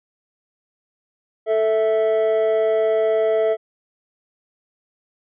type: tone pair together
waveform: triangle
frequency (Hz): 440 / 656.4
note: A4 / E5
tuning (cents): 0 / -8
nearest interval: perfect fifth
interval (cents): 692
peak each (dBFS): -16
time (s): 1.46-3.57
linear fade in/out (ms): 50
effects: tanh soft clip ceiling -7 dBFS + resampled to 8000 Hz